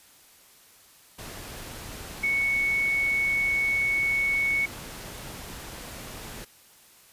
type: tone in noise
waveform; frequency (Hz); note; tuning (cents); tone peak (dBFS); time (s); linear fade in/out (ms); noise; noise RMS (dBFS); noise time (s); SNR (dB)
sine; 2217; C#7; 0; -22; 2.23-4.66; 10; pink; -40; 1.18-6.45; +15
effects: white hiss -55 dBFS RMS until 7.12 s + resampled to 32000 Hz